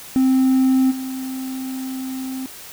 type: tone with level steps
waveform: triangle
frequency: 261.6 Hz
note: C4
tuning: in tune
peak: -10 / -23 dBFS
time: 0.16-2.46 s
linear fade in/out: 0 ms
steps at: 0.9 s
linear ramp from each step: 20 ms
effects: tanh soft clip ceiling -6 dBFS + white hiss -38 dBFS RMS until 2.72 s